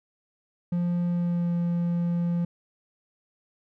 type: tone with pitch glide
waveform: triangle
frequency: 174.61 to 172.41 Hz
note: F3 to F3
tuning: 0 to -22 cents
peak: -21 dBFS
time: 0.72-2.45 s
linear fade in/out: 5 ms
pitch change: -22 cents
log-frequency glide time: 1.07-1.54 s
effects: none